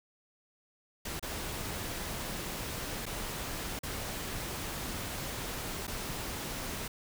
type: noise with dropouts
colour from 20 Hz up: pink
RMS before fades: -38 dBFS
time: 1.05-6.88 s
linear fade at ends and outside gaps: 5 ms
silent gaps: 1.196-1.226 / 3.057-3.063 / 3.791-3.832 / 5.87-5.877 s
effects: none